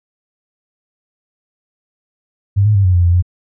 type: tone with pitch steps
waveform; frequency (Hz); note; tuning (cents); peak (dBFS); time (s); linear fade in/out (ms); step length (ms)
sine; 99.8 / 106.2 / 98.7 / 91.5 / 88 / 86.6 / 89.2; G2 / G#2 / G2 / F#2 / F2 / F2 / F2; +32 / +39 / +12 / -19 / +14 / -14 / +37; -8; 2.56-3.225; 20; 95
effects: none